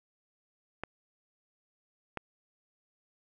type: clicks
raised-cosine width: 0.5 ms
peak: -20 dBFS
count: 2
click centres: 0.836 / 2.173 s
effects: none